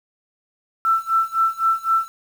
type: tone with tremolo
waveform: sine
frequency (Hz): 1334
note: E6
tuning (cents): +20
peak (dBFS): -13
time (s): 0.85-2.08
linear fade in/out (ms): 0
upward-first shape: sine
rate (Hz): 3.9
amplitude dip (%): 95
effects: 7-bit